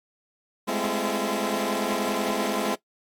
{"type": "tone cluster", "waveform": "15% pulse", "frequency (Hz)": [205.3, 215.7, 257.8, 339.5], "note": ["G#3", "A3", "C4", "F4"], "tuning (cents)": [-20, -34, -26, -49], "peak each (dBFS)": -24, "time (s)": [0.67, 2.76], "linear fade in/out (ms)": 20, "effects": ["noise-tail reverb RT60 0.1 s tail -19 dB re dry", "AAC 64 kbps"]}